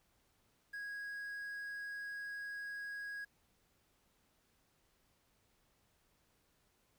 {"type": "tone with quantisation", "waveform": "triangle", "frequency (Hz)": 1652, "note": "G#6", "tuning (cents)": -10, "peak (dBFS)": -40, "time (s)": [0.73, 3.25], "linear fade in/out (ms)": 10, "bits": 11, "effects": ["pink hiss -75 dBFS RMS until 6.98 s"]}